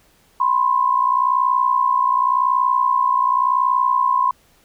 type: tone pair together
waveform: sine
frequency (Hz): 1000 / 1060.9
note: B5 / C6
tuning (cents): +21 / +24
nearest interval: minor second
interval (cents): 103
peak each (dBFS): -17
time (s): 0.4-4.31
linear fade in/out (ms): 5
effects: pink hiss -56 dBFS RMS until 4.64 s